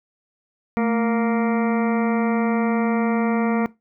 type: harmonic tone with a mistuned harmonic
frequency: 233.1 Hz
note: A#3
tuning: in tune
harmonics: 1 / 2 / 3 / 4 / 5 / 6 / 8 / 9 / 10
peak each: -19 / -25 / -29 / -31 / -33 / -35 / -37 / -38 / -39 dBFS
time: 0.77-3.66 s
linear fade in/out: 0 ms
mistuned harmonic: 1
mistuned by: -73 cents
effects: noise-tail reverb RT60 0.2 s tail -20 dB re dry